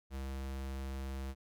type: tone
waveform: square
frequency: 67 Hz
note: C2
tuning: 42 cents sharp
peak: -39 dBFS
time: 0.1-1.35 s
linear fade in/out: 50 ms
effects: none